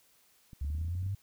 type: clicks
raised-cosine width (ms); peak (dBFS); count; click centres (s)
5; -36; 11; 0.532 / 0.647 / 0.702 / 0.75 / 0.784 / 0.814 / 0.848 / 0.883 / 0.952 / 1.028 / 1.064
type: linear sweep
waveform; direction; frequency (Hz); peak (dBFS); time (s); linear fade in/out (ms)
sine; up; 67.9 to 100.9; -31; 0.61-1.15; 5
effects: white hiss -66 dBFS RMS until 1.22 s